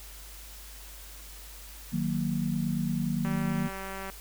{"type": "chord", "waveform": "sine", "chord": "D# minor", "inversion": "none", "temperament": "equal", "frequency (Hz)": [155.56, 185, 233.1], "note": ["D#3", "F#3", "A#3"], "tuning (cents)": [0, 0, 0], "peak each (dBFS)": -31, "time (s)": [1.92, 3.69], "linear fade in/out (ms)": 20}
{"type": "click train", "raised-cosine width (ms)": 0.5, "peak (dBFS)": -24, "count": 165, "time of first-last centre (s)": [3.25, 4.1], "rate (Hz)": 193}
{"effects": ["added 50 Hz sine -46 dBFS peak until 4.2 s", "white hiss -48 dBFS RMS until 4.2 s"]}